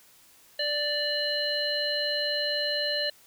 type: harmonic tone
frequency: 588 Hz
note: D5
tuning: 2 cents sharp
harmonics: 1 / 3 / 5 / 7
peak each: -31 / -33 / -33 / -29 dBFS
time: 0.59-3.1 s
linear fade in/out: 5 ms
effects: white hiss -57 dBFS RMS until 3.26 s